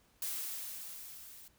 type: noise with level ramp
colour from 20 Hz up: blue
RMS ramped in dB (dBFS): -37 to -54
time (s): 0.22-1.48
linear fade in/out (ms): 2
effects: pink hiss -69 dBFS RMS until 1.58 s